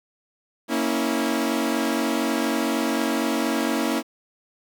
sawtooth chord, A# diminished, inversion none, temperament equal with one note detuned, 233.1 / 277.2 / 326 Hz, A#3 / C#4 / E4, 0 / 0 / -19 cents, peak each -22 dBFS, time 0.68-4.03 s, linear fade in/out 50 ms, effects 9-bit

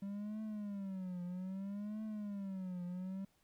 triangle tone with vibrato, 196 Hz, G3, in tune, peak -38 dBFS, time 0.02-3.25 s, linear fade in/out 5 ms, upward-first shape triangle, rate 0.62 Hz, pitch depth 190 cents each way, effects pink hiss -75 dBFS RMS until 3.43 s

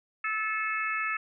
harmonic tone, 435 Hz, A4, 20 cents flat, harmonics 3 / 4 / 5 / 6, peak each -32 / -33 / -34 / -35 dBFS, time 0.24-1.17 s, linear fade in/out 5 ms, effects none

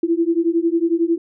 sine beating tone pair, 329.6 / 340.6 Hz, E4 / F4, 0 / -43 cents, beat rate 11 Hz, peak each -18 dBFS, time 0.03-1.18 s, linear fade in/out 5 ms, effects none

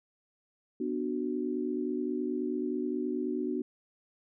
sine chord, B minor, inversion none, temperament just, 246.9 / 296.3 / 370.4 Hz, B3 / D4 / F#4, 0 / +15 / +2 cents, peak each -34 dBFS, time 0.8-3.62 s, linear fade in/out 5 ms, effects none

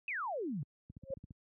sine exponential sweep, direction down, 2661 to 129.3 Hz, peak -35 dBFS, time 0.08-0.63 s, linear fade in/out 2 ms
click train, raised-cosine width 5 ms, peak -36 dBFS, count 7, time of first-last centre 0.9-1.308 s, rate 14.7 Hz
sine tone with exponential growth, 541 Hz, C#5, 42 cents flat, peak -31 dBFS, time 1.02-1.14 s, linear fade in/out 5 ms, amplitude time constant 25 ms
effects high-pass 80 Hz 12 dB/octave

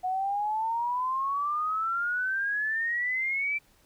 sine exponential sweep, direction up, 730 to 2349 Hz, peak -26 dBFS, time 0.03-3.59 s, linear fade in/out 20 ms, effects pink hiss -63 dBFS RMS until 3.85 s

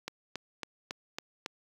click train, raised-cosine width 0.2 ms, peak -18 dBFS, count 6, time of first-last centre 0.08-1.461 s, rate 3.62 Hz, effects high-pass 100 Hz 12 dB/octave + 8-bit

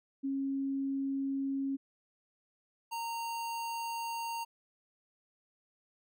sine / square tone pair in turn, 272.8 / 924.5 Hz, C#4 / A#5, -28 / -15 cents, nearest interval octave + major sixth, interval 2113 cents, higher second, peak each -31 / -36 dBFS, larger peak first, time 0.23-1.77 / 2.91-4.45 s, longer neither, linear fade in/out 20 ms, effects none

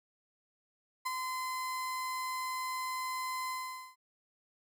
35% pulse tone with ADSR envelope, 1027 Hz, C6, 33 cents flat, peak -29 dBFS, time 1.05-3.96 s, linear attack 15 ms, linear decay 23 ms, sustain -4 dB, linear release 460 ms, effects none

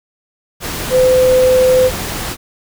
sine tone in noise, 511 Hz, C5, 41 cents flat, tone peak -7 dBFS, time 0.9-1.91 s, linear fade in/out 50 ms, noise pink, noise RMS -22 dBFS, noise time 0.6-2.37 s, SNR +12 dB, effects none

